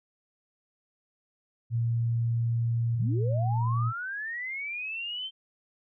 sine tone, 116.54 Hz, A#2, in tune, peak -24 dBFS, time 1.7-3.93 s, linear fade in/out 50 ms
sine linear sweep, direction up, 58.27 to 3135 Hz, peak -32 dBFS, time 2.93-5.31 s, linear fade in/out 50 ms
effects none

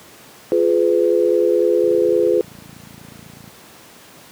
sine chord, F diminished, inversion none, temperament just, 349.2 / 419.1 / 502.9 Hz, F4 / Ab4 / Cb5, 0 / +16 / +31 cents, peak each -17 dBFS, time 0.52-2.41 s, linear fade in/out 0 ms
click train, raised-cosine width 5 ms, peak -24 dBFS, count 47, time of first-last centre 1.84-3.477 s, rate 28.1 Hz
effects pink hiss -43 dBFS RMS until 4.31 s + high-pass 150 Hz 12 dB/octave

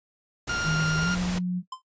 pink noise, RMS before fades -33 dBFS, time 0.47-1.39 s, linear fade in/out 10 ms
40% pulse tone with vibrato, 1403 Hz, F6, 8 cents sharp, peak -26 dBFS, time 0.49-1.15 s, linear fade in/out 5 ms, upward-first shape sine, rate 10 Hz, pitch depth 12 cents each way
sine tone with pitch glide, 157.8 to 180.22 Hz, D#3 to F#3, +25 to -45 cents, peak -24 dBFS, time 0.63-1.63 s, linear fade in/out 50 ms, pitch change +230 cents, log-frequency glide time 1-1.1 s
square tone with exponential decay, 1036 Hz, C6, 17 cents flat, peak -31 dBFS, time 1.72-1.82 s, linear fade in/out 5 ms, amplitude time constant 20 ms
effects noise-tail reverb RT60 0.1 s tail -17 dB re dry + resampled to 16000 Hz

